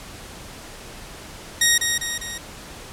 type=tone with echo; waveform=10% pulse; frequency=1878 Hz; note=A#6; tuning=12 cents sharp; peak=-5 dBFS; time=1.61-1.78 s; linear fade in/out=5 ms; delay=200 ms; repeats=3; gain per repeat=-5 dB; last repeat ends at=2.38 s; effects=pink hiss -39 dBFS RMS until 2.92 s + low-pass 11000 Hz 12 dB/octave